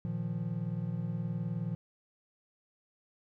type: chord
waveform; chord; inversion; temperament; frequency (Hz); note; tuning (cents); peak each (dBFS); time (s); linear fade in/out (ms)
triangle; Bb suspended fourth; none; equal; 116.54 / 155.56 / 174.61; Bb2 / Eb3 / F3; 0 / 0 / 0; -35 / -36 / -34; 0.05-1.75; 0
effects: none